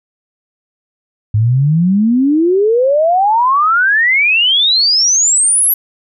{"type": "exponential sweep", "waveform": "sine", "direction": "up", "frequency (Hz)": [102.8, 11840], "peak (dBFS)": -8, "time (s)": [1.34, 5.74], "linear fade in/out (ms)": 5, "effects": []}